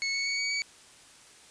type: tone with pitch steps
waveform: 25% pulse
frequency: 2200 / 2217 / 2233 / 2250 / 2267 Hz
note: C#7 / C#7 / C#7 / C#7 / C#7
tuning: -14 / 0 / +12 / +25 / +38 cents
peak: -24 dBFS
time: 0.02-0.62 s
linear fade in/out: 0 ms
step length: 120 ms
effects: white hiss -54 dBFS RMS until 1.5 s + resampled to 22050 Hz